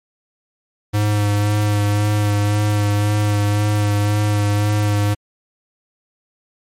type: tone with vibrato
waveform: square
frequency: 103.83 Hz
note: G#2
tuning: in tune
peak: -15 dBFS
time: 0.93-5.15 s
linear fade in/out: 20 ms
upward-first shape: sine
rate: 1.9 Hz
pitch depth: 18 cents each way
effects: MP3 64 kbps